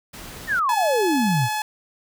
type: noise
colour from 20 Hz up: pink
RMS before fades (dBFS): -38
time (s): 0.13-0.6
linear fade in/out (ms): 10
type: exponential sweep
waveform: sine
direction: down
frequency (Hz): 1904 to 110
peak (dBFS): -18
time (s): 0.47-1.49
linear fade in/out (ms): 50
type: tone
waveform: sawtooth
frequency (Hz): 854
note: G#5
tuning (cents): +48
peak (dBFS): -19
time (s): 0.69-1.62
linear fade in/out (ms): 2
effects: none